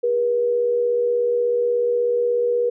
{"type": "tone pair together", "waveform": "sine", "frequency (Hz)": [404.5, 481], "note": ["G#4", "B4"], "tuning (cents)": [-46, -46], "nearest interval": "minor third", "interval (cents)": 300, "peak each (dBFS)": [-28, -17], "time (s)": [0.03, 2.7], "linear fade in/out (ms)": 10, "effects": []}